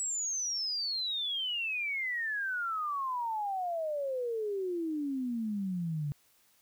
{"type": "exponential sweep", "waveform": "sine", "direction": "down", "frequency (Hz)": [7902, 141.5], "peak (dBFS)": -31, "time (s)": [0, 6.12], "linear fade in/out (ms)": 0, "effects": ["white hiss -67 dBFS RMS until 6.61 s"]}